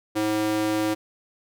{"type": "tone with high-pass filter", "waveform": "square", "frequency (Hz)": 107, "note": "A2", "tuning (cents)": -48, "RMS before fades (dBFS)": -24, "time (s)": [0.15, 0.95], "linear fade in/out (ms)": 20, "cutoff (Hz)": 330, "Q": 1.9, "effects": []}